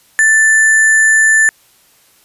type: tone with sample-and-hold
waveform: sine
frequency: 1762 Hz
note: A6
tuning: 2 cents sharp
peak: -6 dBFS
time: 0.19-1.49 s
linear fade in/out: 0 ms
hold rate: 8820 Hz
effects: white hiss -50 dBFS RMS until 2.24 s + resampled to 32000 Hz